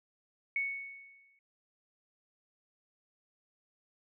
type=tone with exponential decay; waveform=sine; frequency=2217 Hz; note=C#7; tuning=in tune; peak=-28 dBFS; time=0.56-1.39 s; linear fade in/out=2 ms; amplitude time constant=180 ms; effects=none